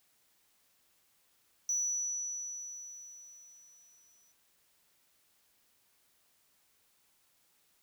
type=tone with exponential decay; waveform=sine; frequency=5920 Hz; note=F#8; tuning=in tune; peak=-26 dBFS; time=1.69-4.32 s; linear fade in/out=2 ms; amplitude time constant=570 ms; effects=tanh soft clip ceiling -28 dBFS + white hiss -71 dBFS RMS until 7.82 s